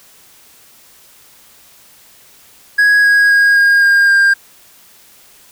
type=tone with pitch steps; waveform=triangle; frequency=1661.2 / 1648.8 / 1636.4 / 1624.2 / 1612 / 1600 Hz; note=G#6 / G#6 / G#6 / G#6 / G6 / G6; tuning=0 / -13 / -26 / -39 / +48 / +35 cents; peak=-5 dBFS; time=2.78-4.34 s; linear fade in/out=10 ms; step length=260 ms; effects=white hiss -45 dBFS RMS until 5.51 s